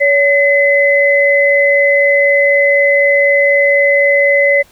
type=tone pair together; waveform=sine; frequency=565 / 2031 Hz; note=C#5 / B6; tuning=+33 / +48 cents; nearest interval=octave + minor seventh; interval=2215 cents; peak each=-10 dBFS; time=0-4.63 s; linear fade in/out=20 ms; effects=pink hiss -47 dBFS RMS until 4.71 s